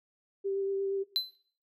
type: tone with vibrato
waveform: sine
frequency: 392 Hz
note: G4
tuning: in tune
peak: -29 dBFS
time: 0.44-1.04 s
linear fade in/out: 20 ms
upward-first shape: sine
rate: 8.5 Hz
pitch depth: 13 cents each way
type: tone with exponential decay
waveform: triangle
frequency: 4050 Hz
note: B7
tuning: 43 cents sharp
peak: -21 dBFS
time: 1.16-1.35 s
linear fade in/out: 0 ms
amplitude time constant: 40 ms
effects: noise-tail reverb RT60 0.5 s tail -17 dB re dry